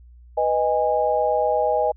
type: chord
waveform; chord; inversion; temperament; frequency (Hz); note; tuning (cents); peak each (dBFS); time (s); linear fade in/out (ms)
sine; G# minor; first; equal with one note detuned; 493.9 / 622.3 / 821.1; B4 / D#5 / G#5; 0 / 0 / -20; -23 / -21 / -22; 0.37-1.92; 10
effects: added 60 Hz sine -44 dBFS peak until 1.96 s